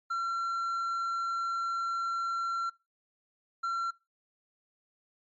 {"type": "tone bursts at uneven times", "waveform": "triangle", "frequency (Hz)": 1362, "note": "F6", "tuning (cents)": -44, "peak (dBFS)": -27, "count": 2, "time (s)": [[0.1, 2.7], [3.63, 3.91]], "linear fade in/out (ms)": 10, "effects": ["noise-tail reverb RT60 0.3 s tail -25 dB re dry", "MP3 32 kbps"]}